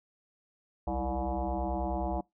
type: tone with frequency modulation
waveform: sine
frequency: 329.7 Hz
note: E4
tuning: in tune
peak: -29 dBFS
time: 0.87-2.21 s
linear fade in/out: 5 ms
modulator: 130 Hz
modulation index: 4.1
effects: noise-tail reverb RT60 0.2 s tail -26 dB re dry